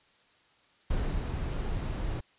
brown noise with ADSR envelope, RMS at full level -29 dBFS, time 0.9-2.21 s, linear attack 8 ms, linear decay 280 ms, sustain -3 dB, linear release 18 ms, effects white hiss -64 dBFS RMS until 2.38 s + resampled to 8000 Hz

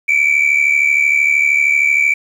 sine tone pair together, 2276 / 2349 Hz, C#7 / D7, +45 / 0 cents, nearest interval minor second, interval 55 cents, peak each -11 dBFS, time 0.08-2.14 s, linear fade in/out 10 ms, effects tanh soft clip ceiling -7 dBFS + 7-bit

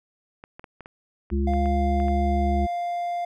clicks, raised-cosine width 0.5 ms, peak -26 dBFS, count 10, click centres 0.439 / 0.595 / 0.642 / 0.807 / 0.859 / 1.302 / 1.536 / 1.658 / 2.001 / 2.083 s
harmonic tone, 69.3 Hz, C#2, in tune, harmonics 1 / 3 / 5, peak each -22 / -27 / -29 dBFS, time 1.31-2.67 s, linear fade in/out 20 ms
triangle tone, 698.5 Hz, F5, in tune, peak -23 dBFS, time 1.47-3.25 s, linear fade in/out 5 ms
effects none

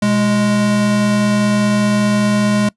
square tone pair together, 122.65 / 207.7 Hz, B2 / G#3, -12 / 0 cents, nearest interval major sixth, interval 912 cents, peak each -23 / -13 dBFS, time 0.02-2.69 s, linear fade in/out 5 ms, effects noise-tail reverb RT60 0.1 s tail -22 dB re dry + resampled to 24000 Hz

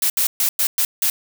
blue noise bursts at uneven times, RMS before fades -18 dBFS, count 6, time 0.02-0.1 / 0.17-0.27 / 0.4-0.49 / 0.59-0.67 / 0.78-0.85 / 1.02-1.1 s, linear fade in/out 2 ms, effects none

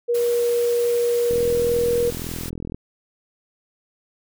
sine tone, 476.8 Hz, A#4, 39 cents sharp, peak -17 dBFS, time 0.08-2.11 s, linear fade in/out 20 ms
white noise, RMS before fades -35 dBFS, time 0.14-2.5 s, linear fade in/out 10 ms
click train, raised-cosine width 3 ms, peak -18 dBFS, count 61, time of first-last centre 1.31-2.745 s, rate 41.8 Hz
effects none

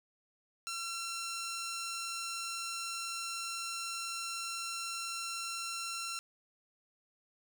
10% pulse tone, 1357 Hz, E6, 50 cents sharp, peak -29 dBFS, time 0.67-6.19 s, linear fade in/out 0 ms, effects none

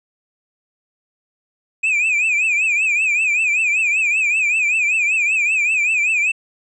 triangle tone with vibrato, 2489 Hz, D#7, in tune, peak -13 dBFS, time 1.83-6.32 s, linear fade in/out 10 ms, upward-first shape triangle, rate 5.2 Hz, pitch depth 140 cents each way, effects resampled to 22050 Hz

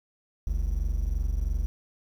triangle tone pair together, 46.23 / 69.2 Hz, F#1 / C#2, -1 / -2 cents, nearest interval perfect fifth, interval 699 cents, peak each -24 / -28 dBFS, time 0.47-1.66 s, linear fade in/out 0 ms, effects 9-bit

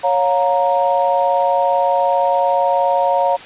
sine chord, Bb minor, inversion first, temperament equal with one note detuned, 554.4 / 711.9 / 932.3 Hz, Db5 / F5 / Bb5, 0 / +33 / 0 cents, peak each -17 dBFS, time 0.03-3.37 s, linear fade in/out 20 ms, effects white hiss -35 dBFS RMS until 3.45 s + resampled to 8000 Hz

